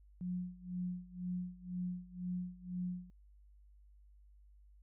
sine tone with tremolo, 179.9 Hz, F#3, 48 cents flat, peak -35 dBFS, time 0.21-3.1 s, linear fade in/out 0 ms, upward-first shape sine, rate 2 Hz, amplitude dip 90%, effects added 50 Hz sine -59 dBFS peak until 4.82 s

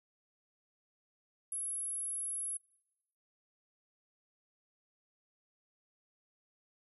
sine tone, 10780 Hz, E9, 38 cents sharp, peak -35 dBFS, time 1.52-2.57 s, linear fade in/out 2 ms, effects noise-tail reverb RT60 1.0 s tail -24 dB re dry

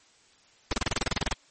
pink noise bursts, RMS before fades -26 dBFS, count 13, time 0.71-1.33 s, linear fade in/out 2 ms, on 20 ms, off 30 ms, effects white hiss -60 dBFS RMS until 1.5 s + MP3 32 kbps

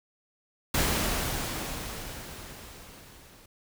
pink noise with level ramp, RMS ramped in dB -25 to -54 dBFS, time 0.74-3.46 s, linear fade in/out 5 ms, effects none

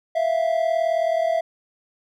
triangle tone pair together, 655 / 694 Hz, E5 / F5, -11 / -11 cents, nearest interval minor second, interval 100 cents, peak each -18 / -22 dBFS, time 0.15-1.41 s, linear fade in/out 10 ms, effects none

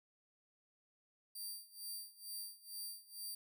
10% pulse tone with tremolo, 4699 Hz, D8, in tune, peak -36 dBFS, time 1.35-3.35 s, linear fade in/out 5 ms, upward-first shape sine, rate 2.2 Hz, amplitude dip 90%, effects none

